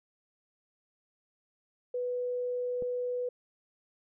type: tone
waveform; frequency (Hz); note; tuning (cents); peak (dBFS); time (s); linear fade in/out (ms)
sine; 493.9; B4; 0; -30; 1.94-3.29; 5
type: clicks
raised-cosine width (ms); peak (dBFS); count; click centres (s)
2; -30 / -40; 2; 2.823 / 2.828
effects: none